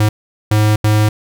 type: tone bursts at uneven times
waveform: square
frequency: 106.6 Hz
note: G#2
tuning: 46 cents sharp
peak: -10 dBFS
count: 3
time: 0-0.09 / 0.51-0.76 / 0.84-1.09 s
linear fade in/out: 5 ms
effects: none